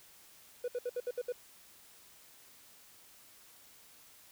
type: tone bursts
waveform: triangle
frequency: 491.1 Hz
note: B4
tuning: 10 cents flat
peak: -30 dBFS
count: 7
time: 0.64-1.323 s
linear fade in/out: 5 ms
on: 41 ms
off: 66 ms
effects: tanh soft clip ceiling -26 dBFS + white hiss -59 dBFS RMS until 4.31 s